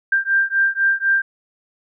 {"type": "beating tone pair", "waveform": "sine", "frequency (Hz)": [1582, 1586], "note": ["G6", "G6"], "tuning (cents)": [15, 20], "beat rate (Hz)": 4, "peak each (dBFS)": -18, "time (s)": [0.12, 1.22], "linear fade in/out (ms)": 5, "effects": []}